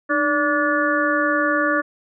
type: harmonic tone with a mistuned harmonic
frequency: 289.5 Hz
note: D4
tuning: 25 cents flat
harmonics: 1 / 2 / 4 / 5 / 6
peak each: -23 / -23 / -23 / -23 / -23 dBFS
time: 0.09-1.82 s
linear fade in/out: 20 ms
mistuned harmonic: 1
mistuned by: +80 cents
effects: none